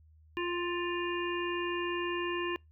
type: harmonic tone with a mistuned harmonic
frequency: 349.2 Hz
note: F4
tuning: in tune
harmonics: 1 / 3 / 5 / 7 / 8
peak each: -33 / -38 / -40 / -42 / -41 dBFS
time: 0.37-2.56 s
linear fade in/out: 0 ms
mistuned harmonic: 5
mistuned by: +19 cents
effects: noise-tail reverb RT60 0.2 s tail -26 dB re dry + added 78 Hz sine -57 dBFS peak until 2.71 s